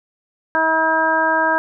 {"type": "harmonic tone", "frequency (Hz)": 320.5, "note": "E4", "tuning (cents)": -49, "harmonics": [1, 2, 3, 4, 5], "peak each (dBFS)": [-26, -21, -18, -25, -18], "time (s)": [0.55, 1.58], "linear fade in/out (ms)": 0, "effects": []}